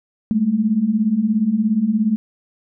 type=beating tone pair; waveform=sine; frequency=203.5 / 220.5 Hz; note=G#3 / A3; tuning=-35 / +4 cents; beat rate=17 Hz; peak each=-20 / -16 dBFS; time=0.31-2.16 s; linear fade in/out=0 ms; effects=none